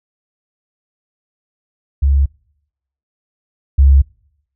sine tone pair in turn, 69.3 / 68.62 Hz, C#2 / C#2, 0 / -17 cents, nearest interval unison, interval 17 cents, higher first, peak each -9 / -5 dBFS, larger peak second, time 2.02-2.26 / 3.78-4.02 s, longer neither, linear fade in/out 10 ms, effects noise-tail reverb RT60 0.8 s tail -26 dB re dry

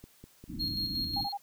click train, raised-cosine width 3 ms, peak -34 dBFS, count 4, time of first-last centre 0.04-0.64 s, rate 5 Hz
white low-pass noise, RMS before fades -39 dBFS, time 0.47-1.28 s, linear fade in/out 50 ms, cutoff 310 Hz, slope 96 dB/octave
triangle tone with tremolo, 4258 Hz, C8, 30 cents sharp, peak -29 dBFS, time 0.59-1.33 s, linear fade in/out 20 ms, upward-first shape square, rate 5.5 Hz, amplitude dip 40%
sine tone bursts, 806 Hz, G5, 48 cents sharp, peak -32 dBFS, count 3, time 1.16-1.375 s, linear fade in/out 10 ms, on 53 ms, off 28 ms
effects white hiss -62 dBFS RMS until 1.42 s

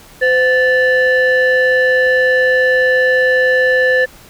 sine tone pair together, 512.4 / 1751 Hz, C5 / A6, -36 / -9 cents, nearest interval octave + major sixth, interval 2127 cents, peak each -10 dBFS, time 0.21-4.06 s, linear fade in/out 20 ms, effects tanh soft clip ceiling -6 dBFS + pink hiss -41 dBFS RMS until 4.29 s

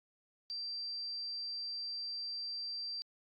sine tone, 4700 Hz, D8, 1 cent sharp, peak -38 dBFS, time 0.5-3.02 s, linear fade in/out 0 ms, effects AAC 64 kbps

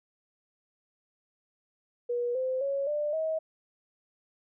sine tone with pitch steps, 482.4 / 517 / 554.1 / 593.9 / 636.5 Hz, B4 / C5 / C#5 / D5 / D#5, -41 / -21 / -1 / +19 / +39 cents, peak -27 dBFS, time 2.09-3.39 s, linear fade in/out 10 ms, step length 260 ms, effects none

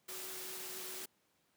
sine tone in noise, 372.8 Hz, F#4, 13 cents sharp, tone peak -53 dBFS, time 0.08-1.06 s, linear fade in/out 10 ms, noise white, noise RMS -45 dBFS, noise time 0.08-1.06 s, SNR -11 dB, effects pink hiss -75 dBFS RMS until 1.56 s + high-pass 150 Hz 12 dB/octave

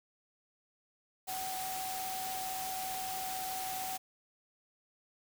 sine tone in noise, 755 Hz, F#5, 35 cents sharp, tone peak -38 dBFS, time 1.27-3.98 s, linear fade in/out 20 ms, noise white, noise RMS -41 dBFS, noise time 1.27-3.98 s, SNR 0 dB, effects none

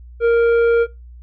triangle tone with tanh clipping, 466.2 Hz, A#4, in tune, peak -12 dBFS, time 0.2-0.87 s, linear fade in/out 50 ms, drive 12 dB, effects noise-tail reverb RT60 0.2 s tail -19 dB re dry + added 60 Hz sine -36 dBFS peak until 1.22 s

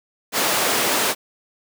pink high-pass noise, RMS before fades -20 dBFS, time 0.32-1.15 s, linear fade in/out 50 ms, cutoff 360 Hz, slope 12 dB/octave, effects none

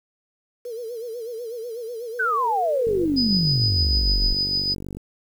sine tone with vibrato, 466.2 Hz, A#4, in tune, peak -29 dBFS, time 0.65-3.05 s, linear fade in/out 5 ms, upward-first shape sine, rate 8.1 Hz, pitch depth 100 cents each way
sine exponential sweep, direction down, 1570 to 31.26 Hz, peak -19 dBFS, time 2.19-4.34 s, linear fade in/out 10 ms
click train, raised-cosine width 3 ms, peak -21 dBFS, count 102, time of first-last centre 2.87-4.97 s, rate 48.1 Hz
sine tone with tremolo, 4978 Hz, D#8, in tune, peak -19 dBFS, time 3.16-4.75 s, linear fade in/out 20 ms, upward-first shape sine, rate 6.6 Hz, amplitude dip 40%
effects 8-bit

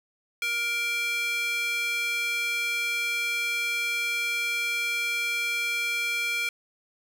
square tone with high-pass filter, 470 Hz, A#4, 14 cents sharp, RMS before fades -28 dBFS, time 0.42-6.49 s, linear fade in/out 2 ms, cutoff 2100 Hz, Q 4.4, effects 9-bit

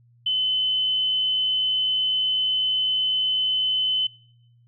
sine tone, 3036 Hz, F#7, 44 cents sharp, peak -20 dBFS, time 0.26-4.07 s, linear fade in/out 5 ms, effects noise-tail reverb RT60 0.9 s tail -25 dB re dry + added 119 Hz sine -54 dBFS peak until 4.67 s

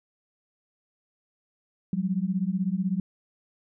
sine beating tone pair, 179.7 / 195.7 Hz, F3 / G3, +50 / -3 cents, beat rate 16 Hz, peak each -27 dBFS, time 1.93-3 s, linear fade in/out 2 ms, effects none

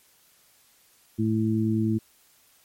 harmonic tone, 110 Hz, A2, in tune, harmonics 1 / 2 / 3, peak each -26 / -24 / -27 dBFS, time 1.18-1.99 s, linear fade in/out 20 ms, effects white hiss -60 dBFS RMS until 2.64 s + MP3 64 kbps

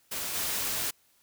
white noise with level steps, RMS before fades -34 / -31 dBFS, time 0.11-0.91 s, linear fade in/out 10 ms, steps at 0.34 s, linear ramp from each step 10 ms, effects white hiss -66 dBFS RMS until 1.22 s

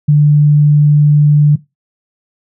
sine tone, 147.9 Hz, D3, 13 cents sharp, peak -4 dBFS, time 0.08-1.56 s, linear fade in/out 10 ms, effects noise-tail reverb RT60 0.2 s tail -18 dB re dry

